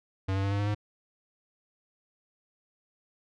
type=tone with pitch steps; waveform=square; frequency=95.7 / 97.37 / 99.07 / 100.81 / 102.57 / 104.36 Hz; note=G2 / G2 / G2 / G2 / G#2 / G#2; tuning=-41 / -11 / +19 / +49 / -21 / +9 cents; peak=-27 dBFS; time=0.28-0.748 s; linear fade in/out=10 ms; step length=78 ms; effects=low-pass 4000 Hz 12 dB/octave